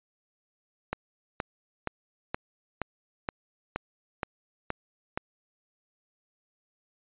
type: click train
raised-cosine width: 0.5 ms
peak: -14 dBFS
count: 10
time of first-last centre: 0.93-5.175 s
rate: 2.12 Hz
effects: resampled to 8000 Hz